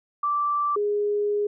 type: tone pair in turn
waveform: sine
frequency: 1169 / 413.3 Hz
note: D6 / G#4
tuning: -8 / -8 cents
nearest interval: octave + tritone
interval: 1800 cents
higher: first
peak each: -21 dBFS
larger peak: neither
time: 0.23-0.76 / 0.76-1.47 s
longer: second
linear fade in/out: 5 ms
effects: none